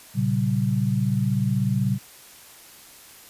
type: tone cluster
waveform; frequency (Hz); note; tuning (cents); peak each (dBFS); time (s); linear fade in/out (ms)
sine; 116.1 / 136.3 / 192.4; A#2 / C#3 / G3; -7 / -29 / -32; -24; 0.14-1.99; 50
effects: white hiss -47 dBFS RMS until 3.29 s + resampled to 32000 Hz